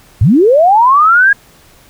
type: linear sweep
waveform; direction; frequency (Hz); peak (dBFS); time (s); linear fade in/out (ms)
sine; up; 78 to 1661.2; -4; 0.21-1.33; 5
effects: pink hiss -44 dBFS RMS until 1.89 s